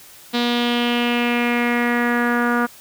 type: tone with low-pass filter sweep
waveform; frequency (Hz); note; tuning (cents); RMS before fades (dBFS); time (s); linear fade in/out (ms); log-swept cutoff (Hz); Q
sawtooth; 240; B3; -49; -19; 0.33-2.67; 20; 3900 to 1400; 4.1
effects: white hiss -44 dBFS RMS until 2.8 s